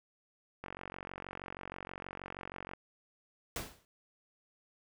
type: click train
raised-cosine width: 0.5 ms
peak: -27 dBFS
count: 98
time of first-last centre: 0.64-2.735 s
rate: 46.3 Hz
type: noise with exponential decay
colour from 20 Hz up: pink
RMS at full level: -35 dBFS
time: 3.56-3.85 s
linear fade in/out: 1 ms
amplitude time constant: 62 ms
effects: none